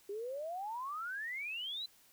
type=exponential sweep; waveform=sine; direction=up; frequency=391.4 to 4079 Hz; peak=-38 dBFS; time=0.09-1.86 s; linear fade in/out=5 ms; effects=white hiss -65 dBFS RMS until 2.12 s